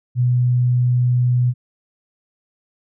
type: tone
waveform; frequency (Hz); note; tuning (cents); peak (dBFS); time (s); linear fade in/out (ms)
sine; 123.7; B2; +3; -13; 0.15-1.54; 50
effects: none